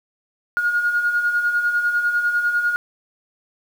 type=beating tone pair; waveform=sine; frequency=1424 / 1434 Hz; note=F6 / F6; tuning=+33 / +45 cents; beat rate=10 Hz; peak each=-25 / -17 dBFS; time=0.57-2.76 s; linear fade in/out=0 ms; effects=tanh soft clip ceiling -10 dBFS + 7-bit